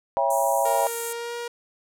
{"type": "chord", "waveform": "sine", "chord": "C# diminished seventh", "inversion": "none", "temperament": "just", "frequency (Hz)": [554.4, 665.2, 798.3, 957.9], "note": ["C#5", "E5", "G5", "Bb5"], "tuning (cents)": [0, 16, 31, 47], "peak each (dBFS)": -25, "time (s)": [0.17, 0.87], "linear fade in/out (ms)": 0}
{"type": "high-pass noise", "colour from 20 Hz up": "white", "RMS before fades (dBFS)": -30, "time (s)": [0.3, 1.13], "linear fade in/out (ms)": 5, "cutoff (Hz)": 6400, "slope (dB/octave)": 96}
{"type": "tone with pitch glide", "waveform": "sawtooth", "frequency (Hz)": [466.2, 474.6], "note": ["A#4", "A#4"], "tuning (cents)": [0, 31], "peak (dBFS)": -26, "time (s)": [0.65, 1.48], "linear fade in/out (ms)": 5, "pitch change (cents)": 31, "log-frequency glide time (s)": [1.1, 1.34]}
{"effects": ["low-pass 12000 Hz 12 dB/octave"]}